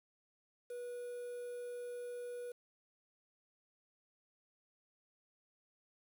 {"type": "tone with quantisation", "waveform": "triangle", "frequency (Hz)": 487, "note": "B4", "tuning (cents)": -24, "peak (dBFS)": -40, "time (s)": [0.7, 2.52], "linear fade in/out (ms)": 5, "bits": 10, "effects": []}